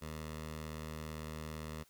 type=tone with notch filter; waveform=10% pulse; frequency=77.78 Hz; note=D#2; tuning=in tune; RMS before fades=-44 dBFS; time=0.01-1.84 s; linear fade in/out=20 ms; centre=330 Hz; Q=1.8; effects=white hiss -68 dBFS RMS until 1.89 s